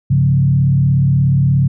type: tone with frequency modulation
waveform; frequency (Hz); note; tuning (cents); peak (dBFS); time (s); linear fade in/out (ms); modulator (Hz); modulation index
sine; 136.2; C#3; -30; -9; 0.1-1.68; 10; 36.8; 0.76
effects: none